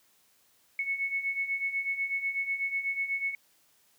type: beating tone pair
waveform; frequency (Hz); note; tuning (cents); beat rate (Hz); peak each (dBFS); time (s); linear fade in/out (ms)
sine; 2200 / 2208.1; C#7 / C#7; -14 / -7; 8.1; -35 / -30; 0.79-3.35; 2
effects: white hiss -66 dBFS RMS until 3.98 s + high-pass 80 Hz 12 dB/octave